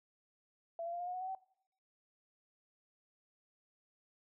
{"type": "tone with pitch steps", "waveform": "sine", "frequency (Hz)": [671, 683.5, 696.3, 709.3, 722.5, 736, 749.7, 763.7], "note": ["E5", "F5", "F5", "F5", "F#5", "F#5", "F#5", "G5"], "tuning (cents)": [31, -37, -5, 27, -41, -9, 23, -45], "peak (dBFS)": -38, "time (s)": [0.79, 1.35], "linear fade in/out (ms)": 2, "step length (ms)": 70, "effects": ["noise-tail reverb RT60 0.7 s tail -22 dB re dry"]}